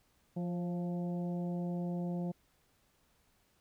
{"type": "harmonic tone with a mistuned harmonic", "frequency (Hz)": 174.61, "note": "F3", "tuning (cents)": 0, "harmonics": [1, 2, 3, 4, 5], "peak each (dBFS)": [-34, -44, -46, -49, -57], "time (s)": [0.36, 2.32], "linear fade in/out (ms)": 10, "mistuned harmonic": 3, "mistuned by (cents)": 30, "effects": ["pink hiss -72 dBFS RMS until 3.6 s"]}